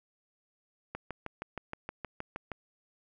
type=click train; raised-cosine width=0.5 ms; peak=-22 dBFS; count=11; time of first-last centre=0.95-2.517 s; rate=6.38 Hz; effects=none